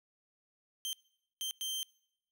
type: tone bursts at uneven times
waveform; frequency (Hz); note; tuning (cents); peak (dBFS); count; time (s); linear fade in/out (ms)
sawtooth; 3136; G7; 0; -32; 3; 0.85-0.93 / 1.41-1.51 / 1.61-1.83; 0
effects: noise-tail reverb RT60 0.8 s tail -25 dB re dry